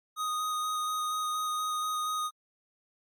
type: tone with vibrato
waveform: square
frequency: 1244.5 Hz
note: D#6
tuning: in tune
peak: -30 dBFS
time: 0.16-2.31 s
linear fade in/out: 50 ms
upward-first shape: square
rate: 4.2 Hz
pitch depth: 8 cents each way
effects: MP3 64 kbps